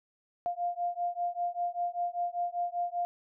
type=beating tone pair; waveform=sine; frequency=698.5 / 703.6 Hz; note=F5 / F5; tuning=0 / +13 cents; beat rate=5.1 Hz; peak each=-33 / -33 dBFS; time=0.46-3.05 s; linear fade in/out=0 ms; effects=none